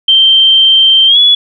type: tone with pitch glide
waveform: sine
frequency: 3136 to 3400 Hz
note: G7 to G#7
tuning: 0 to +40 cents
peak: -3 dBFS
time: 0.08-1.35 s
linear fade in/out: 5 ms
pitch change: +140 cents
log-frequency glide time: 1.07-1.18 s
effects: none